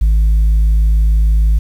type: tone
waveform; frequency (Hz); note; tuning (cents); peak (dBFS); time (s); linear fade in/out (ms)
sine; 53.3; G#1; +46; -5; 0.01-1.59; 10
effects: tanh soft clip ceiling -7 dBFS + 7-bit